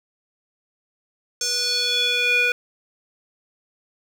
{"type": "tone with band-pass filter sweep", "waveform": "square", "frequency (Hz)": 488.3, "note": "B4", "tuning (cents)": -20, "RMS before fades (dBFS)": -21, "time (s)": [1.41, 2.52], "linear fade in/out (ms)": 2, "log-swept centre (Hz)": [6100, 2100], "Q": 4.3, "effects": ["7-bit"]}